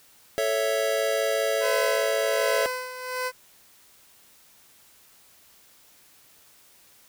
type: chord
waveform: square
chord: A major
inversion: none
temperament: equal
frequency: 440 / 554.4 / 659.3 Hz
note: A4 / C#5 / E5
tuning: 0 / 0 / 0 cents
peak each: -29 / -27 / -28 dBFS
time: 0.38-2.66 s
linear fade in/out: 0 ms
type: tone with tremolo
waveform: 15% pulse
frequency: 507 Hz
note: B4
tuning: 45 cents sharp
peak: -19 dBFS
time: 1.6-3.32 s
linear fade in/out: 50 ms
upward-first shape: sine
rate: 1.3 Hz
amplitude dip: 70%
effects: white hiss -56 dBFS RMS until 7.08 s